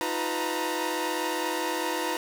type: tone cluster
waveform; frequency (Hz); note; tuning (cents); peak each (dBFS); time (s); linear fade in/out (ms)
sawtooth; 316.4 / 356.1 / 499.5 / 906 / 954; D#4 / F4 / B4 / A#5 / A#5; +29 / +34 / +20 / -50 / +40; -30; 0.01-2.17; 0
effects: none